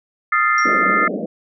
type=chord; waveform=sine; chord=F dominant seventh; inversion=third; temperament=equal with one note detuned; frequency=1244.5 / 1370.5 / 1760 / 2093 Hz; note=Eb6 / F6 / A6 / C7; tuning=0 / -33 / 0 / 0 cents; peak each=-17 / -20 / -21 / -19 dBFS; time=0.32-1.08 s; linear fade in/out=5 ms
type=tone with exponential decay; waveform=sine; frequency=5600 Hz; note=F8; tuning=4 cents sharp; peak=-24 dBFS; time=0.58-0.84 s; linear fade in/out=2 ms; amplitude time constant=56 ms
type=band-pass noise; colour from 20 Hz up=pink; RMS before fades=-24 dBFS; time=0.65-1.26 s; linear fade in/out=5 ms; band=180 to 670 Hz; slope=96 dB/octave
effects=none